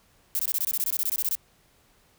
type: noise bursts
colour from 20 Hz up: violet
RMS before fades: -26 dBFS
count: 16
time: 0.35-1.352 s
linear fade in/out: 0 ms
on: 42 ms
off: 22 ms
effects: pink hiss -62 dBFS RMS until 2.18 s